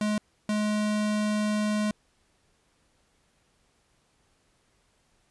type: tone pair in turn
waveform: square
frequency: 211.1 / 211.1 Hz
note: G#3 / G#3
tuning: +29 / +29 cents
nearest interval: unison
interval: 0 cents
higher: neither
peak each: -25 dBFS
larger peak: neither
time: 0.01-0.18 / 0.49-1.91 s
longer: second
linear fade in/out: 2 ms
effects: pink hiss -68 dBFS RMS until 5.3 s + resampled to 24000 Hz